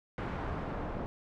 pink noise with low-pass filter sweep, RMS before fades -37 dBFS, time 0.18-1.06 s, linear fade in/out 0 ms, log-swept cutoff 1500 to 970 Hz, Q 0.88, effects none

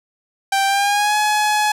sawtooth tone with pitch glide, 784 to 845.1 Hz, G5 to G#5, 0 to +30 cents, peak -11 dBFS, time 0.52-1.72 s, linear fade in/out 5 ms, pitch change +130 cents, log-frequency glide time 0.66-1.16 s, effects low-pass 12000 Hz 12 dB/octave

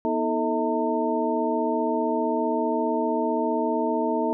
sine tone cluster, 243.7 / 319 / 440 / 643 / 907 Hz, B3 / D#4 / A4 / E5 / A#5, -23 / +43 / 0 / -43 / -48 cents, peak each -28 dBFS, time 0.05-4.33 s, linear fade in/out 0 ms, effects none

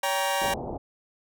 sawtooth chord, G diminished, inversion second, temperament just, 564.5 / 784 / 940.8 Hz, Db5 / G5 / Bb5, +31 / 0 / +16 cents, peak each -25 dBFS, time 0.03-0.54 s, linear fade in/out 5 ms
white low-pass noise, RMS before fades -34 dBFS, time 0.41-0.78 s, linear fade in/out 10 ms, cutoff 850 Hz, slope 48 dB/octave
effects none

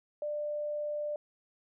sine tone, 594 Hz, D5, 20 cents sharp, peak -32 dBFS, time 0.22-1.16 s, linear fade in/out 2 ms, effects none

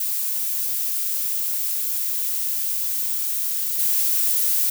violet noise with level steps, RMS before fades -24 / -20 dBFS, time 0-4.7 s, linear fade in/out 5 ms, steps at 3.78 s, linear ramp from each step 20 ms, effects none

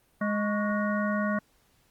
harmonic tone with a mistuned harmonic, 207.7 Hz, G#3, in tune, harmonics 1 / 3 / 5 / 7 / 9, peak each -27 / -32 / -34 / -35 / -37 dBFS, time 0.21-1.39 s, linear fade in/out 5 ms, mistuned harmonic 5, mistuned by +120 cents, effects pink hiss -66 dBFS RMS until 1.9 s + Opus 32 kbps

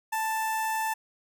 sawtooth tone with notch filter, 882 Hz, A5, 4 cents sharp, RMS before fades -29 dBFS, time 0.12-0.94 s, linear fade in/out 10 ms, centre 4100 Hz, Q 1.1, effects none

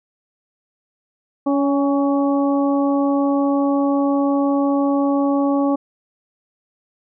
harmonic tone with a mistuned harmonic, 280.9 Hz, C#4, 23 cents sharp, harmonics 1 / 2 / 3 / 4, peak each -16 / -22 / -26 / -28 dBFS, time 1.46-5.76 s, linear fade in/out 10 ms, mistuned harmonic 3, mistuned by -28 cents, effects none

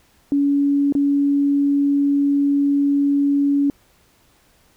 sine tone with dropouts, 282.9 Hz, C#4, 35 cents sharp, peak -14 dBFS, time 0.32-3.7 s, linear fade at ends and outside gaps 1 ms, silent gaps 0.924-0.951 s, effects pink hiss -57 dBFS RMS until 4.76 s

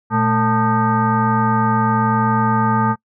sine tone with frequency modulation, 553 Hz, C#5, 4 cents flat, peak -13 dBFS, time 0.1-2.96 s, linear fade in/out 50 ms, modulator 335 Hz, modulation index 2.3, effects noise-tail reverb RT60 0.1 s tail -25 dB re dry

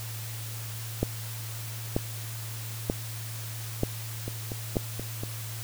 two click trains, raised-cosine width 2 ms, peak -21 / -11 dBFS, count 5 / 5, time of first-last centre 4.28-5.235 / 1.03-4.768 s, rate 4.19 / 1.07 Hz, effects added 112 Hz sine -36 dBFS peak until 5.63 s + white hiss -41 dBFS RMS until 5.63 s

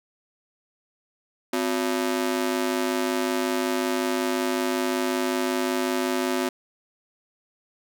sawtooth ring-modulated tone, 311.1 Hz, D#4, in tune, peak -16 dBFS, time 1.53-6.49 s, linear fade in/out 5 ms, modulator 52.7 Hz, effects none

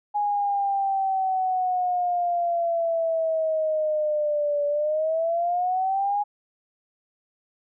sine exponential two-way sweep, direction down then up, 830.6 to 578 to 830.6 Hz, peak -21 dBFS, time 0.14-6.24 s, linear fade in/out 20 ms, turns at 4.66 s, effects none

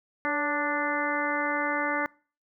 harmonic tone with a mistuned harmonic, 293.7 Hz, D4, in tune, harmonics 1 / 2 / 3 / 4 / 5 / 6 / 7, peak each -33 / -33 / -33 / -33 / -33 / -33 / -33 dBFS, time 0.25-2.06 s, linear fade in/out 0 ms, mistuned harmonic 2, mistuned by -42 cents, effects noise-tail reverb RT60 0.4 s tail -24 dB re dry

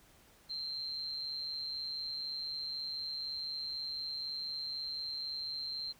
sine tone with amplitude modulation, 4143 Hz, C8, 18 cents flat, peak -34 dBFS, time 0.49-5.93 s, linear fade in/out 20 ms, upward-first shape sine, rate 144 Hz, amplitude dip 65%, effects pink hiss -63 dBFS RMS until 5.99 s

